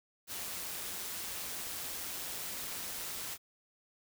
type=noise with amplitude modulation; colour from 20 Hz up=white; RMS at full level=-39 dBFS; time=0.27-3.38 s; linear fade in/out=50 ms; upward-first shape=sine; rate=176 Hz; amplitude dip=35%; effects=none